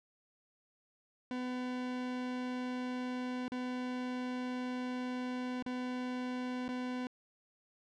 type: tone with dropouts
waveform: 40% pulse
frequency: 251 Hz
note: B3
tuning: 28 cents sharp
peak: -35 dBFS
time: 1.31-7.07 s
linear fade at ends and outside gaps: 1 ms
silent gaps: 3.481-3.519 / 5.625-5.662 / 6.681-6.689 s
effects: low-pass 4000 Hz 12 dB/octave